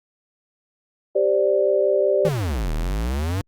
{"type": "chord", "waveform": "sine", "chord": "G suspended fourth", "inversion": "none", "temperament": "just", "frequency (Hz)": [392, 522.7, 588], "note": ["G4", "C5", "D5"], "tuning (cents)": [0, -2, 2], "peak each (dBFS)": [-20, -22, -19], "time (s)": [1.15, 2.29], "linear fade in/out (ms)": 10}
{"type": "exponential two-way sweep", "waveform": "square", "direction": "down then up", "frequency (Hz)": [174.61, 36.71, 101], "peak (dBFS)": -22, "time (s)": [2.25, 3.41], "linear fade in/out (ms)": 0, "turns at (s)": 2.73}
{"effects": ["Opus 32 kbps"]}